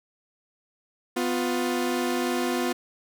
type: tone pair together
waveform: sawtooth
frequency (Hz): 250 / 353.6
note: B3 / F4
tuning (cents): +21 / +22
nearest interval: tritone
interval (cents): 601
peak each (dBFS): -23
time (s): 1.16-2.73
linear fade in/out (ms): 10
effects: none